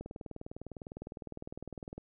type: click train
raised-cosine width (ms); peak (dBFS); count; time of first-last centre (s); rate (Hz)
2; -29; 40; 0.01-1.98; 19.8
effects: none